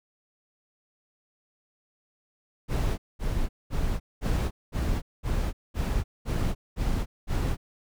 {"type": "noise bursts", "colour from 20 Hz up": "brown", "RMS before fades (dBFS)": -26, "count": 10, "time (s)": [2.68, 7.57], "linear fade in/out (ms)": 50, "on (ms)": 300, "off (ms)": 210, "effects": []}